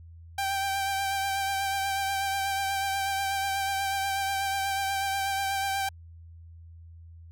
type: tone with vibrato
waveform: sawtooth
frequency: 784 Hz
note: G5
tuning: in tune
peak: -23 dBFS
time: 0.38-5.89 s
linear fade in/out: 5 ms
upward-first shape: triangle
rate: 8.2 Hz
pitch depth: 26 cents each way
effects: added 83 Hz sine -45 dBFS peak until 7.31 s